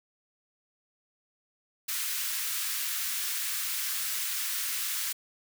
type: high-pass noise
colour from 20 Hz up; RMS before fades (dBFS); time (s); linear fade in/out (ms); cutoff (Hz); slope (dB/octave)
white; -32; 1.88-5.13; 10; 1300; 24
effects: none